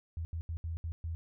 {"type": "tone bursts at uneven times", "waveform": "sine", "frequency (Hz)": 82.41, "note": "E2", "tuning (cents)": 0, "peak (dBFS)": -34, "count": 6, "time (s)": [[0.17, 0.25], [0.33, 0.41], [0.49, 0.57], [0.64, 0.77], [0.84, 0.92], [1.04, 1.15]], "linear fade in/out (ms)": 0, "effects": []}